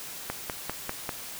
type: click train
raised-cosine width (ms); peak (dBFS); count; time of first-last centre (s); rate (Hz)
0.5; -15; 5; 0.3-1.092; 5.05
effects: white hiss -40 dBFS RMS until 1.39 s